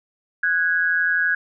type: tone pair together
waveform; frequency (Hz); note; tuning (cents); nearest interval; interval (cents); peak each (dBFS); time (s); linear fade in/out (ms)
sine; 1480 / 1651.7; F#6 / G#6; 0 / -10; major second; 190; -21 / -19; 0.43-1.35; 5
effects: none